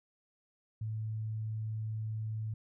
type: tone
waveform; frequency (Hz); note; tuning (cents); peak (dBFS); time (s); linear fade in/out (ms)
sine; 109.4; A2; -9; -34; 0.81-2.54; 5
effects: none